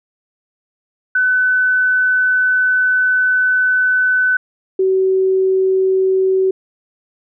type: tone pair in turn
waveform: sine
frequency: 1506 / 379 Hz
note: F#6 / F#4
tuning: +30 / +42 cents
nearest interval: 2 octaves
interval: 2388 cents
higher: first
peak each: -11 dBFS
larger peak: neither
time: 1.15-4.37 / 4.79-6.51 s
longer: first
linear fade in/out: 5 ms
effects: none